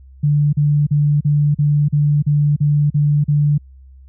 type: tone bursts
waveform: sine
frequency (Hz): 146.83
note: D3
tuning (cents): 0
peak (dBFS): -11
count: 10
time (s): 0.23-3.581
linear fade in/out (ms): 10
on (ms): 300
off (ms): 39
effects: added 66 Hz sine -39 dBFS peak until 4.08 s